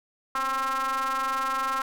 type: ring-modulated tone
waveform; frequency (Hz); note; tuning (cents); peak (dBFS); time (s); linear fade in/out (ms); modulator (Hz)
square; 134.6; C3; +49; -23; 0.35-1.82; 2; 1200
effects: none